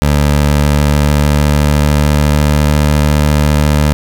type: tone with pitch glide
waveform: 20% pulse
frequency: 73 to 74.45 Hz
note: D2 to D2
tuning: -10 to +24 cents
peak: -3 dBFS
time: 0.02-3.93 s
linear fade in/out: 0 ms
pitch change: +34 cents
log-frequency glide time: 0.37-2.8 s
effects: none